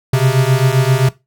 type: beating tone pair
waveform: square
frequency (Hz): 127.5 / 135.1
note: C3 / C#3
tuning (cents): -44 / -44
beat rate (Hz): 7.6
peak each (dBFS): -14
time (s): 0.13-1.09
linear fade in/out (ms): 5
effects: noise-tail reverb RT60 0.2 s tail -17 dB re dry